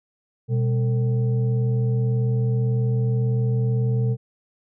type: tone with frequency modulation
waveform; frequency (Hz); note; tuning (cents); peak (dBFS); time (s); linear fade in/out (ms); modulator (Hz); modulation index
sine; 123.4; B2; -1; -18; 0.48-4.17; 50; 325; 0.47
effects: none